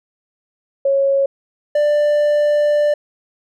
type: tone pair in turn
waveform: sine / triangle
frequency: 550 / 591.1 Hz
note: C#5 / D5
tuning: -14 / +11 cents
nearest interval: minor second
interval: 125 cents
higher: second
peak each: -12 / -10 dBFS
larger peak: second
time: 0.85-1.26 / 1.75-2.94 s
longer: second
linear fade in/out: 5 ms
effects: none